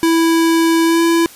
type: tone with pitch glide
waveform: square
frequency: 329.6 to 334.2 Hz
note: E4 to E4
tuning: 0 to +24 cents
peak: -11 dBFS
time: 0.03-1.26 s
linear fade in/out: 0 ms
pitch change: +24 cents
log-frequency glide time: 0.84-1.02 s
effects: white hiss -39 dBFS RMS until 1.35 s + resampled to 32000 Hz